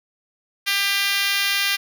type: tone with high-pass filter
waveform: 5% pulse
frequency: 397.9 Hz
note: G4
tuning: 26 cents sharp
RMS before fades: -21 dBFS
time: 0.66-1.77 s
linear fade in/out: 20 ms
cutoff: 1900 Hz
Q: 1.3
effects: none